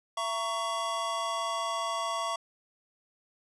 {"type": "chord", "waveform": "square", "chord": "A# diminished", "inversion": "second", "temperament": "just", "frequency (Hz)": [671.3, 932.3, 1118.8], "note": ["E5", "A#5", "C#6"], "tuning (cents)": [31, 0, 16], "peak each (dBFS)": [-36, -38, -33], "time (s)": [0.17, 2.36], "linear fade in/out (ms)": 5, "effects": ["resampled to 24000 Hz"]}